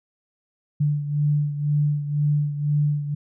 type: beating tone pair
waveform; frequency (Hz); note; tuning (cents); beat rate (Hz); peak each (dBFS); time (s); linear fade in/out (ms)
sine; 146.83 / 148.83; D3 / D3; 0 / +23; 2; -20 / -26; 0.8-3.15; 10
effects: none